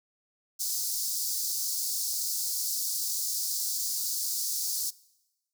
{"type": "high-pass noise", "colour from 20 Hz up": "pink", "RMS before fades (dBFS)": -31, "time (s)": [0.59, 4.91], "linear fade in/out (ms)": 20, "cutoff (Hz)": 4600, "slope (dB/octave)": 48, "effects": ["noise-tail reverb RT60 1.0 s tail -22 dB re dry"]}